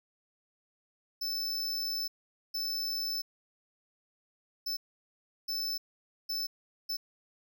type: tone bursts at uneven times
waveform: square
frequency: 5274 Hz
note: E8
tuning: in tune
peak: -32 dBFS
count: 6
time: 1.21-2.08 / 2.54-3.22 / 4.66-4.77 / 5.48-5.78 / 6.29-6.47 / 6.89-6.97 s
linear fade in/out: 10 ms
effects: none